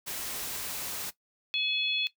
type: noise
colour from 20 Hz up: white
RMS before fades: -36 dBFS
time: 0.06-1.11 s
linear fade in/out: 20 ms
type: harmonic tone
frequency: 853 Hz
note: G#5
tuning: 46 cents sharp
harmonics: 3 / 4 / 5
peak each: -31 / -30 / -36 dBFS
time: 1.54-2.07 s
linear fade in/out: 0 ms
effects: noise-tail reverb RT60 0.1 s tail -17 dB re dry